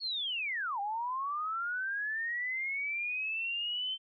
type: linear two-way sweep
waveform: sine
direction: down then up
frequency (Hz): 4422 to 786 to 3103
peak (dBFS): -32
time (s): 0-3.98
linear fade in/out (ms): 50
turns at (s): 0.8
effects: none